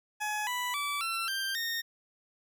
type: tone with pitch steps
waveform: 20% pulse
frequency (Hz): 845 / 987.6 / 1154.3 / 1349.1 / 1576.8 / 1843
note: G#5 / B5 / D6 / E6 / G6 / A#6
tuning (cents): +30 / 0 / -30 / +40 / +10 / -20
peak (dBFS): -26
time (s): 0.2-1.82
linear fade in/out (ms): 20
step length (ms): 270
effects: none